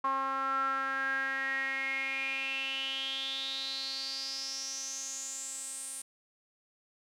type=tone with band-pass filter sweep; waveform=sawtooth; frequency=269 Hz; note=C4; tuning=48 cents sharp; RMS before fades=-35 dBFS; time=0.04-6.02 s; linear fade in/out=5 ms; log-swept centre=1100 to 9200 Hz; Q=8.7; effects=none